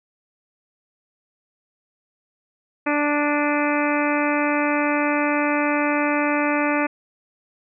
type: harmonic tone with a mistuned harmonic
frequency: 293.7 Hz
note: D4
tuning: in tune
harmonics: 1 / 2 / 3 / 4 / 5 / 6 / 7 / 8 / 9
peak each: -22 / -25 / -27 / -28 / -29 / -30 / -30 / -31 / -32 dBFS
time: 2.86-6.87 s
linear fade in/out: 10 ms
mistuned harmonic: 9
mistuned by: -54 cents
effects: none